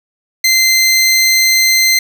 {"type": "tone", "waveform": "20% pulse", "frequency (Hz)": 2073, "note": "C7", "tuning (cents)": -17, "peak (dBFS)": -3, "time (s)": [0.44, 1.99], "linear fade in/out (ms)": 5, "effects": []}